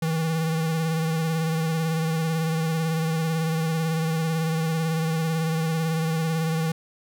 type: tone with vibrato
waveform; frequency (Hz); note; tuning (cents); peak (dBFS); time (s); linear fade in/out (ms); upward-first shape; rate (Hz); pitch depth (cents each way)
square; 161.4; E3; -36; -23; 0.02-6.72; 5; sine; 18; 35
effects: none